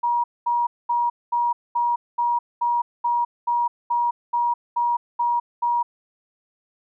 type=tone bursts; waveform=sine; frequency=954 Hz; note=A#5; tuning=40 cents sharp; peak=-18 dBFS; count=14; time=0.03-5.83 s; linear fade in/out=10 ms; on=210 ms; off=220 ms; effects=none